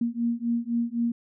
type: beating tone pair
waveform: sine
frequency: 233.1 / 237 Hz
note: A#3 / A#3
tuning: 0 / +29 cents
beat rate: 3.9 Hz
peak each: -27 dBFS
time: 0.01-1.12 s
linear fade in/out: 5 ms
effects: none